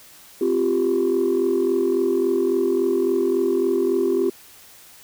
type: chord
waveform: sine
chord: C suspended fourth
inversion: none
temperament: just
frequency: 261.6 / 348.8 / 392.4 Hz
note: C4 / F4 / G4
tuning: 0 / -2 / +2 cents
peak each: -24 / -20 / -19 dBFS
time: 0.41-4.3 s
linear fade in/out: 5 ms
effects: tanh soft clip ceiling -12 dBFS + white hiss -47 dBFS RMS until 5.03 s